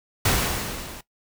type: noise with level ramp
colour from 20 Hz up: pink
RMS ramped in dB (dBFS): -19 to -40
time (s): 0.25-1.01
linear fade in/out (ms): 5
effects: noise-tail reverb RT60 0.1 s tail -17 dB re dry

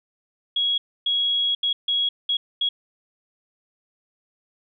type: tone bursts at uneven times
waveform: sine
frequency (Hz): 3321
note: G#7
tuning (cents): -1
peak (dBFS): -19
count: 6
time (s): 0.56-0.78 / 1.06-1.55 / 1.63-1.73 / 1.88-2.09 / 2.29-2.37 / 2.61-2.69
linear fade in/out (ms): 5
effects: none

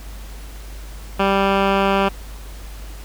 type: tone with low-pass filter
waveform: 10% pulse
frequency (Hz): 196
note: G3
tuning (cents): 0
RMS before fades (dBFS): -17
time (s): 1.19-2.09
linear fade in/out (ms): 10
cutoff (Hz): 2400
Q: 1.5
effects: added 50 Hz sine -32 dBFS peak until 3.04 s + pink hiss -42 dBFS RMS until 3.04 s

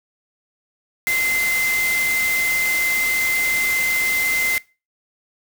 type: tone in noise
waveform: sine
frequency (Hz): 2071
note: C7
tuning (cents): -18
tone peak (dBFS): -18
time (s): 1.07-4.58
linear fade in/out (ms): 0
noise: white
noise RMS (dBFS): -26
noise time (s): 1.07-4.58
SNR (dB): +5
effects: noise-tail reverb RT60 0.3 s tail -22 dB re dry

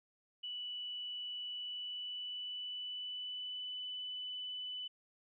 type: tone with pitch glide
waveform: sine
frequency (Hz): 2960 to 2994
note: F#7 to F#7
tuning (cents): 0 to +20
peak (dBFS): -40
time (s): 0.43-4.88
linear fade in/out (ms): 10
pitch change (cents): +20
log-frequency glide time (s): 1.51-3.78
effects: none

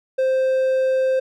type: tone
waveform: triangle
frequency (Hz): 523.3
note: C5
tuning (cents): 0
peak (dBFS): -14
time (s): 0.18-1.2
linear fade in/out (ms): 10
effects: none

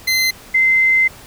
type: tone pair in turn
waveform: 25% pulse / sine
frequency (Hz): 2063 / 2071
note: C7 / C7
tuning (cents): -25 / -18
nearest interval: unison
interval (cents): 7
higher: second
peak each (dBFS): -10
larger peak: neither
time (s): 0.07-0.31 / 0.54-1.08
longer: second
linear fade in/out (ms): 10
effects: pink hiss -40 dBFS RMS until 1.26 s

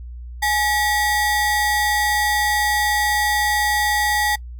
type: ring-modulated tone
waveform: 45% pulse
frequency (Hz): 1382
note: F6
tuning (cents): -19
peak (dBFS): -14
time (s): 0.42-4.36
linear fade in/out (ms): 10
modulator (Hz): 545
effects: noise-tail reverb RT60 0.1 s tail -24 dB re dry + added 60 Hz sine -31 dBFS peak until 4.59 s

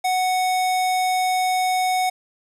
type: tone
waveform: square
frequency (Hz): 740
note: F#5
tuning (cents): 0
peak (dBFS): -19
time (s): 0.04-2.1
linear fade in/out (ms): 10
effects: resampled to 32000 Hz + 8-bit

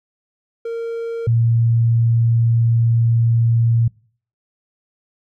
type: tone pair in turn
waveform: triangle / sine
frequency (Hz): 461.4 / 115.92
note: A#4 / A#2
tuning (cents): -18 / -9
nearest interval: 2 octaves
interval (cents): 2391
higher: first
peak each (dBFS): -20 / -12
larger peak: second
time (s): 0.65-1.27 / 1.27-3.88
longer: second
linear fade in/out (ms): 5
effects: noise-tail reverb RT60 0.5 s tail -25 dB re dry

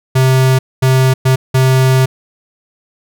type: tone bursts at uneven times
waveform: square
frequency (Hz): 130.81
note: C3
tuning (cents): 0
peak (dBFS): -8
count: 4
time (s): 0.15-0.59 / 0.82-1.14 / 1.25-1.36 / 1.54-2.06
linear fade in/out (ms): 10
effects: none

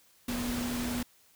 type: tone in noise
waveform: sine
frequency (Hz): 243.1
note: B3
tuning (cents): -27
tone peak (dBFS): -32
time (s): 0.28-1.03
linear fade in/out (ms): 5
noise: pink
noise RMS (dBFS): -37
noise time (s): 0.28-1.03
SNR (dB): +2
effects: white hiss -63 dBFS RMS until 1.35 s

